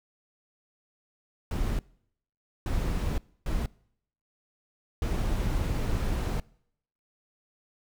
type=noise bursts at uneven times; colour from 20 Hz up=brown; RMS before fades=-28 dBFS; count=4; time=1.51-1.79 / 2.66-3.18 / 3.46-3.66 / 5.02-6.4 s; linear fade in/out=2 ms; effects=noise-tail reverb RT60 0.7 s tail -24 dB re dry